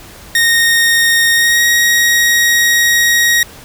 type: tone with pitch glide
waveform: sawtooth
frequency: 1854 to 1886.4 Hz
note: A#6 to A#6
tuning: -10 to +20 cents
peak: -5 dBFS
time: 0.35-3.43 s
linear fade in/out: 2 ms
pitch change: +30 cents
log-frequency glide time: 1.33-1.63 s
effects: pink hiss -36 dBFS RMS until 3.64 s